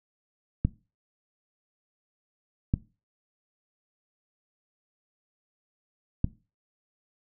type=clicks; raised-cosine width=5 ms; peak=-10 dBFS; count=3; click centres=0.65 / 2.739 / 6.244 s; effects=noise-tail reverb RT60 0.3 s tail -19 dB re dry